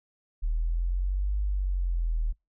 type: exponential two-way sweep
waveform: sine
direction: up then down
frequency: 38.34 to 50.9 to 38.34 Hz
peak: -24 dBFS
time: 0.42-2.33 s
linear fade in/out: 20 ms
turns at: 1.39 s
effects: noise-tail reverb RT60 0.2 s tail -26 dB re dry